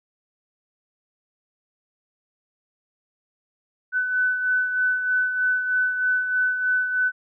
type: beating tone pair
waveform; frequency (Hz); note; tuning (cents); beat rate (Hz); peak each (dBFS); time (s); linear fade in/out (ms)
sine; 1502 / 1505.2; F#6 / F#6; +26 / +29; 3.2; -20 / -29; 3.92-7.12; 50
effects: none